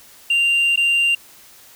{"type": "tone with dropouts", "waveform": "sine", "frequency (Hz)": 2781, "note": "F7", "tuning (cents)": -8, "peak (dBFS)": -11, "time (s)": [0.3, 1.15], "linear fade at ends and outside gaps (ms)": 5, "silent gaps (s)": [0.76, 0.774], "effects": ["tanh soft clip ceiling -13 dBFS", "white hiss -46 dBFS RMS until 1.75 s"]}